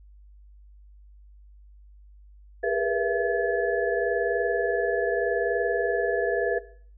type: tone cluster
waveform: sine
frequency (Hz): 406.6 / 469.2 / 490 / 670 / 1715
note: G#4 / A#4 / B4 / E5 / A6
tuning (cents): -37 / +11 / -14 / +28 / -45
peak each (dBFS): -29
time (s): 2.63-6.59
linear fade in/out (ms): 10
effects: noise-tail reverb RT60 0.5 s tail -17 dB re dry + added 50 Hz sine -48 dBFS peak until 6.97 s